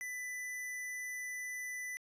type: tone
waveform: square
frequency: 1993 Hz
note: B6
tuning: 15 cents sharp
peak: -40 dBFS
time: 0.01-1.97 s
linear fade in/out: 0 ms
effects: resampled to 32000 Hz